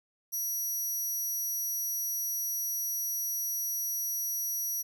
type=tone; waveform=10% pulse; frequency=5800 Hz; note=F#8; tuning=35 cents flat; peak=-25 dBFS; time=0.32-4.83 s; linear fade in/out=20 ms; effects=none